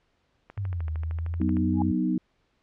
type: click train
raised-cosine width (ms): 0.5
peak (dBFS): -28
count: 15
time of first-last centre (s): 0.5-1.569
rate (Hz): 13.1
type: exponential two-way sweep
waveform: sine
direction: down then up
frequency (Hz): 103.5 to 78 to 92.4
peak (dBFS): -27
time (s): 0.57-1.92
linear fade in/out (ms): 10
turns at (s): 0.88
type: chord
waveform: sine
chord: B major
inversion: second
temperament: equal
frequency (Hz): 185 / 246.9 / 311.1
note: F#3 / B3 / D#4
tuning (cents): 0 / 0 / 0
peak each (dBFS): -27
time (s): 1.4-2.18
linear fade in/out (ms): 5
type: tone with exponential growth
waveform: sine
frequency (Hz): 830.6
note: G#5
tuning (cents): 0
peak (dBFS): -25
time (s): 1.73-1.82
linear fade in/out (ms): 2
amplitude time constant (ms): 18
effects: pink hiss -70 dBFS RMS until 2.62 s + low-pass 4000 Hz 12 dB/octave